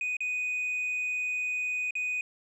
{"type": "tone with dropouts", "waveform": "sine", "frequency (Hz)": 2489, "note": "D#7", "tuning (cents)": 0, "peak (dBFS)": -26, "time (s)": [0.01, 2.21], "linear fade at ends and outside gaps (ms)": 2, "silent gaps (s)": [[0.168, 0.205], [1.908, 1.953]], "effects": ["tanh soft clip ceiling -27 dBFS"]}